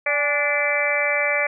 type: harmonic tone with a mistuned harmonic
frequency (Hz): 291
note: D4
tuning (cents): -16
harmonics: 2 / 3 / 4 / 5 / 6 / 7 / 8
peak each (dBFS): -24 / -33 / -31 / -32 / -27 / -24 / -23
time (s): 0.06-1.47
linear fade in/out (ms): 5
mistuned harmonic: 3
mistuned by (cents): -75
effects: none